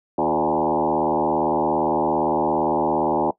sine tone with frequency modulation, 586 Hz, D5, 4 cents flat, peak -17 dBFS, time 0.18-3.31 s, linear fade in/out 5 ms, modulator 77.5 Hz, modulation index 4.4, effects noise-tail reverb RT60 0.1 s tail -19 dB re dry

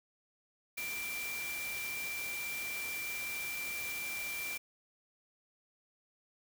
sine tone in noise, 2357 Hz, D7, 6 cents sharp, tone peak -38 dBFS, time 0.77-4.58 s, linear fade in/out 10 ms, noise white, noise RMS -43 dBFS, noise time 0.77-4.58 s, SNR +2 dB, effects none

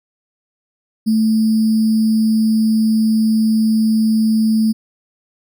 sine tone with sample-and-hold, 220 Hz, A3, in tune, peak -11 dBFS, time 1.06-4.73 s, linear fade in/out 20 ms, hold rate 4900 Hz, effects none

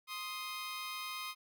15% pulse tone pair together, 1048.6 / 1247 Hz, C6 / D#6, +3 / +3 cents, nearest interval minor third, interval 300 cents, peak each -37 / -36 dBFS, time 0.07-1.35 s, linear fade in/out 50 ms, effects none

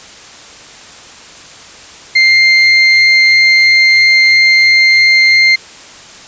35% pulse tone, 2101 Hz, C7, 7 cents sharp, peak -3 dBFS, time 2.15-5.56 s, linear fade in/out 10 ms, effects white hiss -34 dBFS RMS until 6.27 s + resampled to 16000 Hz

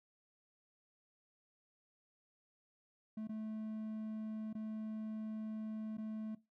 triangle tone with dropouts, 217.5 Hz, A3, 20 cents flat, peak -38 dBFS, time 3.17-6.35 s, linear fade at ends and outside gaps 5 ms, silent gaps 3.273-3.292 / 4.53-4.55 / 5.971-5.981 s, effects noise-tail reverb RT60 0.2 s tail -17 dB re dry

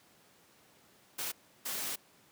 white noise bursts at uneven times, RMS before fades -37 dBFS, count 2, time 1.18-1.32 / 1.65-1.96 s, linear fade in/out 10 ms, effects pink hiss -63 dBFS RMS until 2.31 s + high-pass 150 Hz 12 dB/octave

